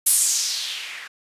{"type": "noise with low-pass filter sweep", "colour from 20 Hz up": "violet", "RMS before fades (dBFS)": -23, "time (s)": [0.06, 1.08], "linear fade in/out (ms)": 10, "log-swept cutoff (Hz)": [11000, 1700], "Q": 2.7, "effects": ["resampled to 32000 Hz"]}